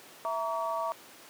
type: chord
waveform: sine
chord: A# diminished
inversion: second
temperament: equal with one note detuned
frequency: 659.3 / 932.3 / 1137.3 Hz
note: E5 / A#5 / C#6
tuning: 0 / 0 / +44 cents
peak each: -33 / -34 / -34 dBFS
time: 0.25-0.92 s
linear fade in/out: 0 ms
effects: pink hiss -51 dBFS RMS until 1.29 s + high-pass 300 Hz 12 dB/octave